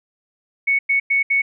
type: tone bursts at uneven times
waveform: sine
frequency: 2217 Hz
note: C#7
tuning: in tune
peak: -14 dBFS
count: 4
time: 0.67-0.79 / 0.89-1 / 1.1-1.23 / 1.3-1.42 s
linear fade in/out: 10 ms
effects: none